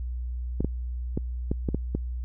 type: clicks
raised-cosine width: 3 ms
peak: -13 dBFS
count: 7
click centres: 0.606 / 0.646 / 1.175 / 1.515 / 1.688 / 1.746 / 1.95 s
effects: added 61 Hz sine -29 dBFS peak until 2.24 s